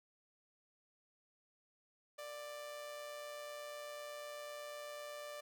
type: tone with amplitude modulation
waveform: sawtooth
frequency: 590 Hz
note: D5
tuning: 8 cents sharp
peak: -40 dBFS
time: 2.18-5.41 s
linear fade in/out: 10 ms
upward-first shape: sine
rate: 128 Hz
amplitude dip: 40%
effects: none